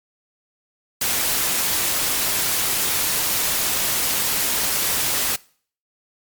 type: noise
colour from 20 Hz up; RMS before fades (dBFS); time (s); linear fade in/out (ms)
white; -21; 1.01-5.36; 5
effects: noise-tail reverb RT60 0.5 s tail -23 dB re dry + MP3 96 kbps